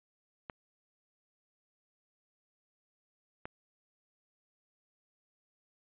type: clicks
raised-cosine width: 0.5 ms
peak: -25 dBFS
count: 2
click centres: 0.498 / 3.455 s
effects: resampled to 8000 Hz